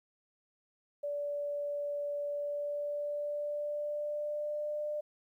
sine tone with pitch glide, 579 to 597.7 Hz, D5 to D5, -25 to +30 cents, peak -33 dBFS, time 1.03-5.01 s, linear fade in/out 10 ms, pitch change +55 cents, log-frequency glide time 2.26-4.8 s, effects 12-bit

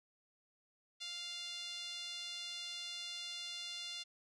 5% pulse tone with band-pass filter, 698.5 Hz, F5, in tune, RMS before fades -45 dBFS, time 1-4.04 s, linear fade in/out 20 ms, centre 3600 Hz, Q 2.4, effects none

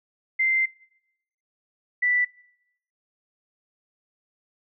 sine tone pair in turn, 2083 / 1972.7 Hz, C7 / B6, -8 / -2 cents, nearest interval minor second, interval 94 cents, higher first, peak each -19 dBFS, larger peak neither, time 0.39-0.66 / 2.02-2.25 s, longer first, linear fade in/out 10 ms, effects noise-tail reverb RT60 0.8 s tail -22 dB re dry

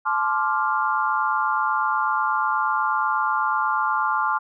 sine chord, D minor seventh, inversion second, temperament equal with one note detuned, 865.9 / 1046.5 / 1174.7 / 1396.9 Hz, A5 / C6 / D6 / F6, -28 / 0 / 0 / 0 cents, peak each -25 dBFS, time 0.05-4.39 s, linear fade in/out 20 ms, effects none

